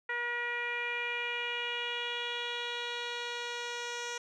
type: tone with low-pass filter sweep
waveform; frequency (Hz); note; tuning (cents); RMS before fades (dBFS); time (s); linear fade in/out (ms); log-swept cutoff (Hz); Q
10% pulse; 479.1; A#4; +47; -36; 0.09-4.18; 5; 1900 to 5600; 3.6
effects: none